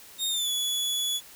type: tone with pitch glide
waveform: sawtooth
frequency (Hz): 3695 to 3408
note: A#7 to G#7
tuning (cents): -16 to +44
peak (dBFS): -23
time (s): 0.18-1.21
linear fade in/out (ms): 50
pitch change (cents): -140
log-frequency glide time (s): 0.29-0.5
effects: white hiss -49 dBFS RMS until 1.35 s